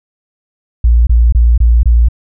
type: tone bursts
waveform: sine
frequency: 58.27 Hz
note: A#1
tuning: in tune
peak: -4 dBFS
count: 5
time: 0.84-2.086 s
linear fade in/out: 5 ms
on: 230 ms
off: 24 ms
effects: none